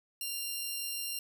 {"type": "tone pair together", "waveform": "10% pulse", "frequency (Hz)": [2786, 4156], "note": ["F7", "C8"], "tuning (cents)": [-5, -12], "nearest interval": "perfect fifth", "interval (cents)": 693, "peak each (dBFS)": [-27, -36], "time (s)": [0.21, 1.19], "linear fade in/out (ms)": 2, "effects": []}